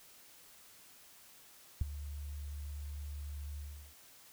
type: tone with ADSR envelope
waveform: sine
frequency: 72.6 Hz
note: D2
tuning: 19 cents flat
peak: -24 dBFS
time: 1.81-3.95 s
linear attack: 4 ms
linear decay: 16 ms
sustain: -16 dB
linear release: 380 ms
effects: white hiss -59 dBFS RMS until 4.32 s